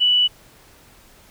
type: tone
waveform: sine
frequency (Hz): 2960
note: F#7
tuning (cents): 0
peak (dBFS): -13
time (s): 0-0.28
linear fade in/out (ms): 20
effects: pink hiss -50 dBFS RMS until 1.3 s